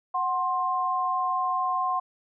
sine tone pair together, 740 / 1055.5 Hz, F#5 / C6, 0 / +15 cents, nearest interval tritone, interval 615 cents, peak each -28 / -25 dBFS, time 0.14-2 s, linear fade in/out 10 ms, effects none

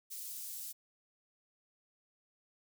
white high-pass noise, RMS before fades -44 dBFS, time 0.1-0.73 s, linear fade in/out 20 ms, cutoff 6100 Hz, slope 12 dB/octave, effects none

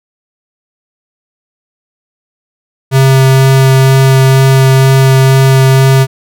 square tone with vibrato, 133.3 Hz, C3, 33 cents sharp, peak -4 dBFS, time 2.91-6.07 s, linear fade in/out 50 ms, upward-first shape sine, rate 2.1 Hz, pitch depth 8 cents each way, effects none

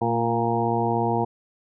harmonic tone with a mistuned harmonic, 116.8 Hz, A#2, 4 cents sharp, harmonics 1 / 2 / 3 / 4 / 6 / 7 / 8, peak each -28 / -28 / -28 / -28 / -28 / -28 / -28 dBFS, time 0.01-1.25 s, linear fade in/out 10 ms, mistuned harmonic 2, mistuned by -32 cents, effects none

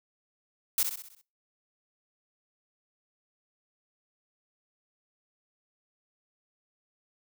blue noise with echo, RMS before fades -25 dBFS, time 0.78-0.83 s, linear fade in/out 2 ms, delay 64 ms, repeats 6, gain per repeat -6 dB, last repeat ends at 1.214 s, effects noise-tail reverb RT60 0.3 s tail -22 dB re dry

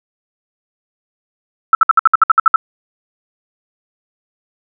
sine tone bursts, 1318.5 Hz, E6, in tune, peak -3 dBFS, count 11, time 1.73-2.56 s, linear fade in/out 2 ms, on 20 ms, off 61 ms, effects none

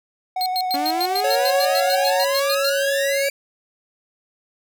triangle tone with vibrato, 740 Hz, F#5, in tune, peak -19 dBFS, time 0.36-2.24 s, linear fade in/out 5 ms, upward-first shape square, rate 12 Hz, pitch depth 12 cents each way
45% pulse tone bursts, 4200 Hz, C8, 6 cents sharp, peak -21 dBFS, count 16, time 0.41-2.694 s, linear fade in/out 0 ms, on 49 ms, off 100 ms
sawtooth exponential sweep, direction up, 277.2 to 2349 Hz, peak -21 dBFS, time 0.74-3.3 s, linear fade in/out 2 ms
square tone, 554.4 Hz, C#5, in tune, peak -20 dBFS, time 1.24-3.29 s, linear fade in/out 5 ms
effects none

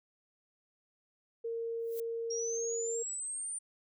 sine tone, 460.1 Hz, A#4, 23 cents flat, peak -34 dBFS, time 1.44-3.03 s, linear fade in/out 10 ms
violet noise with exponential growth, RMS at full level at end -43 dBFS, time 1.79-2 s, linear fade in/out 2 ms, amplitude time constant 44 ms
sine linear sweep, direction up, 5570 to 9160 Hz, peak -36 dBFS, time 2.3-3.59 s, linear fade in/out 10 ms
effects none

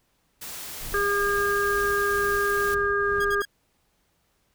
white noise, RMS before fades -37 dBFS, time 0.41-2.75 s, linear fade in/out 10 ms
brown noise with tremolo, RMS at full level -37 dBFS, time 0.8-3.42 s, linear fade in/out 10 ms, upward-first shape triangle, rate 2.2 Hz, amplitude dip 65%
harmonic tone, 404.7 Hz, G#4, 45 cents flat, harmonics 1 / 3 / 4, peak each -25 / -27 / -25 dBFS, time 0.94-3.42 s, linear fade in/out 2 ms
sawtooth tone bursts, 1637 Hz, G#6, 25 cents flat, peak -28 dBFS, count 3, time 3.2-3.452 s, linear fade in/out 5 ms, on 48 ms, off 54 ms
effects pink hiss -69 dBFS RMS until 4.54 s

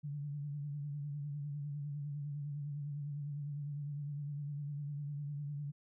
sine tone with vibrato, 144.9 Hz, D3, 23 cents flat, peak -38 dBFS, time 0.03-5.72 s, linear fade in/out 20 ms, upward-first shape triangle, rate 9.9 Hz, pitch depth 60 cents each way, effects none

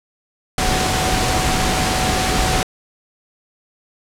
sine tone in noise, 745 Hz, F#5, 12 cents sharp, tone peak -23 dBFS, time 0.58-2.63 s, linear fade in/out 2 ms, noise pink, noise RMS -18 dBFS, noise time 0.58-2.63 s, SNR -8 dB, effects low-pass 9000 Hz 12 dB/octave

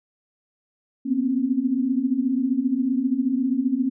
sine tone cluster, 240.8 / 253.8 / 268.7 Hz, B3 / B3 / C4, -44 / +47 / +46 cents, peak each -25 / -26 / -22 dBFS, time 1.05-3.9 s, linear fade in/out 20 ms, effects none

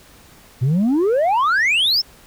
sine exponential sweep, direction up, 117.7 to 5500 Hz, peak -11 dBFS, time 0.61-2.02 s, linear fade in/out 20 ms, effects tanh soft clip ceiling -13 dBFS + pink hiss -47 dBFS RMS until 2.26 s

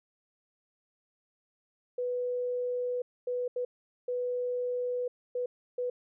sine tone bursts at uneven times, 493.9 Hz, B4, in tune, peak -29 dBFS, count 6, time 1.98-3.02 / 3.27-3.48 / 3.56-3.65 / 4.08-5.08 / 5.35-5.46 / 5.78-5.9 s, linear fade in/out 5 ms, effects none

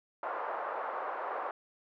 white band-pass noise, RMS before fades -37 dBFS, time 0.23-1.51 s, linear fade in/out 2 ms, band 500 to 1200 Hz, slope 24 dB/octave, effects none

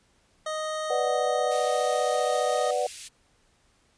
25% pulse tone, 622.3 Hz, D#5, in tune, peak -25 dBFS, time 0.46-2.71 s, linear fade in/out 5 ms
sine chord, B minor, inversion none, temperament equal, 493.9 / 587.3 / 740 Hz, B4 / D5 / F#5, 0 / 0 / 0 cents, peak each -28 dBFS, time 0.9-2.87 s, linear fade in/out 5 ms
white high-pass noise, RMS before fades -39 dBFS, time 1.5-3.09 s, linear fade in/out 20 ms, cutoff 2100 Hz, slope 24 dB/octave
effects pink hiss -65 dBFS RMS until 3.97 s + resampled to 22050 Hz

